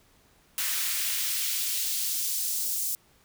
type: noise with high-pass filter sweep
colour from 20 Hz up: white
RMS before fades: -29 dBFS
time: 0.58-2.95 s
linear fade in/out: 0 ms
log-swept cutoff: 1500 to 7200 Hz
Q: 0.9
effects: pink hiss -62 dBFS RMS until 3.24 s